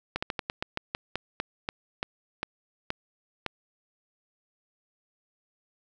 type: slowing click train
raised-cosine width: 0.3 ms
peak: -13 dBFS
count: 15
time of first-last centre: 0.16-3.463 s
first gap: 65 ms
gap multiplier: 1.18
effects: none